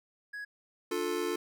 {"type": "tone", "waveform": "triangle", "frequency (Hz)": 1668, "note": "G#6", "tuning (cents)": 7, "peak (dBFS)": -36, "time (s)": [0.33, 0.45], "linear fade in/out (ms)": 10}
{"type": "chord", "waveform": "square", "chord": "D minor", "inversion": "none", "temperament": "just", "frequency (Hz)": [293.7, 352.4, 440.5], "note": ["D4", "F4", "A4"], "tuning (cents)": [0, 16, 2], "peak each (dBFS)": [-39, -34, -35], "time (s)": [0.91, 1.36], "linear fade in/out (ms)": 5}
{"effects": []}